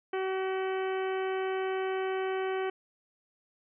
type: harmonic tone with a mistuned harmonic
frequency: 379.5 Hz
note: F#4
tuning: 44 cents sharp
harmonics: 1 / 2 / 3 / 4 / 5 / 6 / 7 / 8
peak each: -30 / -37 / -42 / -42 / -45 / -46 / -51 / -49 dBFS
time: 0.13-2.7 s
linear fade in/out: 5 ms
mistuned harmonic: 7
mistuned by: -17 cents
effects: none